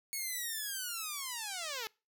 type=linear sweep; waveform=5% pulse; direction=down; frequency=2217 to 419.9 Hz; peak=-26 dBFS; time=0.13-1.87 s; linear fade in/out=0 ms; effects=noise-tail reverb RT60 0.3 s tail -25 dB re dry